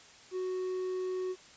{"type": "tone with quantisation", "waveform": "triangle", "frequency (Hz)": 370, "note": "F#4", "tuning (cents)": 0, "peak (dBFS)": -30, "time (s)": [0.31, 1.36], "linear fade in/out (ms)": 50, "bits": 10, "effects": ["white hiss -55 dBFS RMS until 1.56 s", "resampled to 16000 Hz"]}